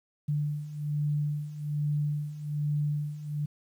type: beating tone pair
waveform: sine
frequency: 147.1 / 148.3 Hz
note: D3 / D3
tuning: +3 / +17 cents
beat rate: 1.2 Hz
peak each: -33 / -29 dBFS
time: 0.28-3.46 s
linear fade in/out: 10 ms
effects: 10-bit